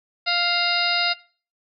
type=harmonic tone with a mistuned harmonic; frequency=698.5 Hz; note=F5; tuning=in tune; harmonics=1 / 2 / 3 / 4 / 5 / 6 / 7; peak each=-27 / -27 / -27 / -27 / -27 / -27 / -27 dBFS; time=0.26-1.14 s; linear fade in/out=20 ms; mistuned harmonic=5; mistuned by=+120 cents; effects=noise-tail reverb RT60 0.4 s tail -19 dB re dry